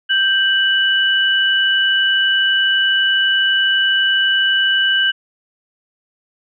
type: tone pair together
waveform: sine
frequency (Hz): 1568 / 2960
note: G6 / F#7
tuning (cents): 0 / 0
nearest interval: major seventh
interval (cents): 1100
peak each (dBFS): -15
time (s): 0.09-5.12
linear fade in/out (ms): 20
effects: none